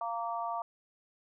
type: harmonic tone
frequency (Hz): 231.5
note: A#3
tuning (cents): -12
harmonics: 3 / 4 / 5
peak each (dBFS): -36 / -37 / -38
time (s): 0.01-0.62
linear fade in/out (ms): 2
effects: none